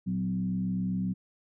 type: tone with frequency modulation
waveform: sine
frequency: 185 Hz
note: F#3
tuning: in tune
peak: -27 dBFS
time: 0.06-1.14 s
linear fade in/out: 20 ms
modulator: 67.6 Hz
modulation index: 0.69
effects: none